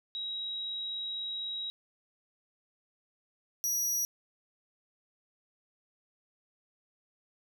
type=tone pair in turn; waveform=sine / sawtooth; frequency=3836 / 5790 Hz; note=A#7 / F#8; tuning=+49 / -38 cents; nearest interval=perfect fifth; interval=713 cents; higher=second; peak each=-34 / -26 dBFS; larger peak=second; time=0.15-1.7 / 3.64-4.05 s; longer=first; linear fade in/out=0 ms; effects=none